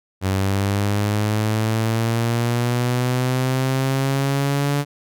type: linear sweep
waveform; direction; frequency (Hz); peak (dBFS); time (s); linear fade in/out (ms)
sawtooth; up; 94.7 to 144.1; -14; 0.21-4.85; 50
effects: none